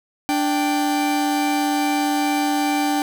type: tone pair together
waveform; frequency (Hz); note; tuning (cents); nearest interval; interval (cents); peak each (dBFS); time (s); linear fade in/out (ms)
45% pulse; 293.7 / 784; D4 / G5; 0 / 0; octave + perfect fourth; 1700; -20 / -22; 0.29-3.02; 0
effects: none